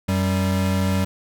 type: tone pair together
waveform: square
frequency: 92.7 / 192.27 Hz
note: F#2 / G3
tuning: +4 / -33 cents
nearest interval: octave + minor second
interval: 1263 cents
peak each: -22 dBFS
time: 0.08-1.05 s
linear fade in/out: 10 ms
effects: none